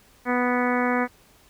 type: harmonic tone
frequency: 246.9 Hz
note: B3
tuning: in tune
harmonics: 1 / 2 / 3 / 4 / 5 / 6 / 7 / 8 / 9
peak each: -24 / -27 / -29 / -30 / -31 / -32 / -32 / -33 / -34 dBFS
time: 0.25-1.08 s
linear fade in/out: 50 ms
effects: pink hiss -56 dBFS RMS until 1.49 s